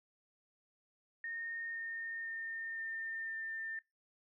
sine tone with pitch steps, 1839 / 1828.4 / 1817.9 / 1807.4 / 1797 Hz, A#6 / A#6 / A#6 / A6 / A6, -24 / -34 / -44 / +46 / +36 cents, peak -39 dBFS, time 1.24-3.79 s, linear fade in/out 2 ms, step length 510 ms, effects noise-tail reverb RT60 0.2 s tail -23 dB re dry

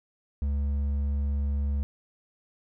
triangle tone with hard clipping, 71 Hz, C#2, 42 cents sharp, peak -26 dBFS, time 0.42-1.83 s, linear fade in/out 0 ms, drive 8 dB, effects none

